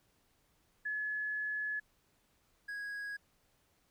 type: tone pair in turn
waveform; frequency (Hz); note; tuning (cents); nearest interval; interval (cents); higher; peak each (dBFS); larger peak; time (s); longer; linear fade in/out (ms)
sine / triangle; 1706 / 1655.5; G#6 / G#6; +46 / -6; minor second; 52; first; -34 / -37; first; 0.85-1.8 / 2.68-3.17; first; 10
effects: pink hiss -73 dBFS RMS until 3.9 s